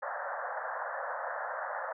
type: band-pass noise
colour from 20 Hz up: pink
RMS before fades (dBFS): -37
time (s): 0.02-1.93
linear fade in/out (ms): 10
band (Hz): 520 to 1800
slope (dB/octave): 96
effects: none